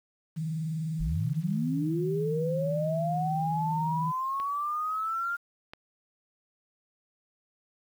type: tone with vibrato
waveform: sine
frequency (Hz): 158.9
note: D#3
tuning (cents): +37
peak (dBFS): -29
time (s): 0.36-4.12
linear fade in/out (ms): 20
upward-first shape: triangle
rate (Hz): 20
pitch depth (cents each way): 110
type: linear sweep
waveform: sine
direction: up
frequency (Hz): 34.89 to 1409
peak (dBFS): -28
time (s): 0.99-5.37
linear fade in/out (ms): 20
type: clicks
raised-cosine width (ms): 0.3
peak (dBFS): -26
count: 2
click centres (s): 4.4 / 5.735
effects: 9-bit